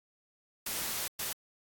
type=noise bursts at uneven times; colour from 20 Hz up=white; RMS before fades=-35 dBFS; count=2; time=0.66-1.08 / 1.19-1.33 s; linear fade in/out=5 ms; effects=AAC 64 kbps